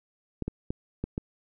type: clicks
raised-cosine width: 3 ms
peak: -17 dBFS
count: 5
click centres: 0.423 / 0.48 / 0.705 / 1.04 / 1.179 s
effects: none